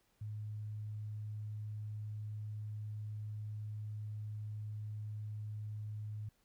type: tone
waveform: sine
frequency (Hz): 106.2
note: G#2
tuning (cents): +39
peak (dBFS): -40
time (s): 0.21-6.29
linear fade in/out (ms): 5
effects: pink hiss -75 dBFS RMS until 6.44 s